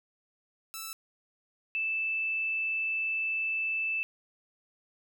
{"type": "tone pair in turn", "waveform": ["5% pulse", "sine"], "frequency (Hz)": [1318.5, 2637], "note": ["E6", "E7"], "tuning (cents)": [0, 0], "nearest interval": "octave", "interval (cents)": 1200, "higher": "second", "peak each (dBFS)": [-26, -28], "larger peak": "first", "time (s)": [[0.74, 0.93], [1.75, 4.03]], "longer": "second", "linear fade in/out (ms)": 0, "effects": []}